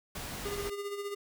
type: noise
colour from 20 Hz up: pink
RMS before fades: -40 dBFS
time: 0.15-0.7 s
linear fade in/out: 5 ms
type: tone with tremolo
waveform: square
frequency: 405 Hz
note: G#4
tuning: 43 cents flat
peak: -34 dBFS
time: 0.45-1.15 s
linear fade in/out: 10 ms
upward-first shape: sine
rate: 15 Hz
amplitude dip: 55%
effects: none